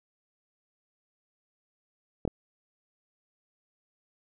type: clicks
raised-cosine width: 2 ms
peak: -15 dBFS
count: 2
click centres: 2.252 / 2.277 s
effects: none